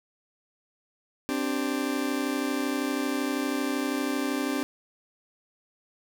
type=chord; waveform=40% pulse; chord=C suspended second; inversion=none; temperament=just; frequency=261.6 / 294.3 / 392.4 Hz; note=C4 / D4 / G4; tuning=0 / +4 / +2 cents; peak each=-29 / -29 / -34 dBFS; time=1.29-4.63 s; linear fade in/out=0 ms; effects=none